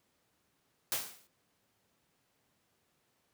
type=noise with exponential decay; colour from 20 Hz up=white; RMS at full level=-30 dBFS; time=0.92-1.27 s; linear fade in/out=0 ms; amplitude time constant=76 ms; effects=pink hiss -75 dBFS RMS until 3.33 s + high-pass 100 Hz 12 dB/octave